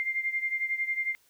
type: beating tone pair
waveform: sine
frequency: 2100 / 2111 Hz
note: C7 / C7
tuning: +6 / +15 cents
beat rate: 11 Hz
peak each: -29 / -33 dBFS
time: 0-1.15 s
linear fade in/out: 0 ms
effects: white hiss -65 dBFS RMS until 1.29 s